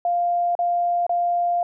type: tone with dropouts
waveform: sine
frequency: 698.5 Hz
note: F5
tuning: in tune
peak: -18 dBFS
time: 0.05-1.63 s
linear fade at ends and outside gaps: 2 ms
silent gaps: 0.552-0.59 / 1.066-1.094 s
effects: none